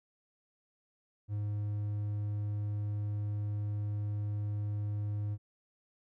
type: tone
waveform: triangle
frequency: 103.83 Hz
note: G#2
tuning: in tune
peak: -30 dBFS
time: 1.28-5.38 s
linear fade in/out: 50 ms
effects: none